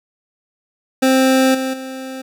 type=tone with level steps; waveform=25% pulse; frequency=262.5 Hz; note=C4; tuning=6 cents sharp; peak=-7 / -15 / -23 dBFS; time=1.02-2.22 s; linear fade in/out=10 ms; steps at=1.54 / 1.73 s; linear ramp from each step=10 ms; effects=none